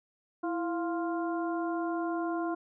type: harmonic tone with a mistuned harmonic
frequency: 349.2 Hz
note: F4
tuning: in tune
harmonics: 1 / 2 / 3 / 4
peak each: -31 / -36 / -39 / -42 dBFS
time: 0.43-2.55 s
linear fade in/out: 10 ms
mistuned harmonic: 1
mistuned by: -85 cents
effects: none